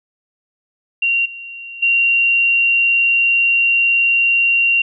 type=tone with level steps; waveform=sine; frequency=2759 Hz; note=F7; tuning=22 cents flat; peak=-13 / -29 / -11 dBFS; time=1.02-4.82 s; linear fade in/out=5 ms; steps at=1.25 / 1.82 s; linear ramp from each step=10 ms; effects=none